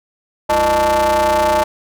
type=ring-modulated tone; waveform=45% pulse; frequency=132.7 Hz; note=C3; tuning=25 cents sharp; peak=-9 dBFS; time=0.49-1.64 s; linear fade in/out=10 ms; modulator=745 Hz; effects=none